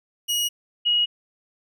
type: tone pair in turn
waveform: sawtooth / sine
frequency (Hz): 2895 / 2895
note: F#7 / F#7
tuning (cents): -38 / -38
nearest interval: unison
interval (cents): 0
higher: neither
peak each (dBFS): -18 / -17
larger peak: second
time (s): 0.28-0.49 / 0.85-1.06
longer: neither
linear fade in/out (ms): 20
effects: none